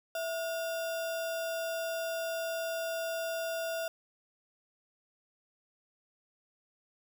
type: tone with sample-and-hold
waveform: sine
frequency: 659.3 Hz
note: E5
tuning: in tune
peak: -32 dBFS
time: 0.15-3.88 s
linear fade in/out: 2 ms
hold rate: 2100 Hz
effects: none